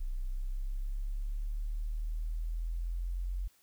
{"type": "exponential sweep", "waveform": "sine", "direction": "up", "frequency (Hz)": [31.01, 45.54], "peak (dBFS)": -32, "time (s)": [0, 3.48], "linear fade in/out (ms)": 10, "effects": ["white hiss -67 dBFS RMS until 3.62 s"]}